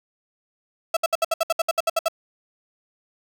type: tone bursts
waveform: 35% pulse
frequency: 659 Hz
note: E5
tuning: 1 cent flat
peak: -16 dBFS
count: 13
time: 0.94-2.084 s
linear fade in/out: 5 ms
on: 28 ms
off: 65 ms
effects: none